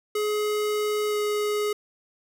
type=tone with pitch glide; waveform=square; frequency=421.3 to 418.4 Hz; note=G#4 to G#4; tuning=+25 to +13 cents; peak=-24 dBFS; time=0.15-1.73 s; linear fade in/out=5 ms; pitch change=-12 cents; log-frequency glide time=1.09-1.16 s; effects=none